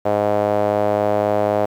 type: tone with band-pass filter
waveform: sawtooth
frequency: 103.83 Hz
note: G#2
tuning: in tune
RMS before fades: -18 dBFS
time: 0.05-1.66 s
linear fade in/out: 10 ms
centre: 620 Hz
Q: 3.4
effects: 8-bit